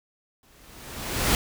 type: noise with exponential growth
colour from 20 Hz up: pink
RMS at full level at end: -20 dBFS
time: 0.43-1.35 s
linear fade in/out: 1 ms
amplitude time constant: 200 ms
effects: none